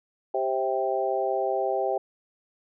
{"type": "harmonic tone with a mistuned harmonic", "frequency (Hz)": 130.81, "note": "C3", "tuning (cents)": 0, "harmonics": [3, 4, 5, 6], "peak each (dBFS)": [-29, -29, -29, -29], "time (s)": [0.34, 1.98], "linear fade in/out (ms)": 5, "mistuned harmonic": 4, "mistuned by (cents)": 17, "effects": []}